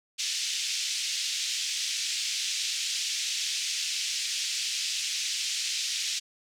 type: band-pass noise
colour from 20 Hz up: white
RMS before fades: -31 dBFS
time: 0.18-6.2 s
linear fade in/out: 20 ms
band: 2500 to 6600 Hz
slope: 24 dB/octave
effects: none